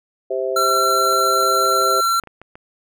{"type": "harmonic tone", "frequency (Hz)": 130.9, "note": "C3", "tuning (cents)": 1, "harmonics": [3, 4, 5], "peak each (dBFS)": [-23, -23, -25], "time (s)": [0.3, 2.01], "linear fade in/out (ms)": 10}
{"type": "tone", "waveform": "square", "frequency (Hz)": 1357, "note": "E6", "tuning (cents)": 50, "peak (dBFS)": -16, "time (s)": [0.56, 2.2], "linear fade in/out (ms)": 5}
{"type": "clicks", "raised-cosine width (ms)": 0.5, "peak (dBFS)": -24, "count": 10, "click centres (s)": [1.128, 1.431, 1.654, 1.723, 1.818, 2.197, 2.237, 2.273, 2.416, 2.555]}
{"effects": []}